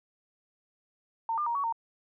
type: tone with pitch steps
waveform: sine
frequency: 908 / 1200 / 939 / 1124 / 918 Hz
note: A#5 / D6 / A#5 / C#6 / A#5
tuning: -46 / +37 / +12 / +24 / -27 cents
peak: -27 dBFS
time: 1.29-1.725 s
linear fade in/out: 2 ms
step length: 87 ms
effects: none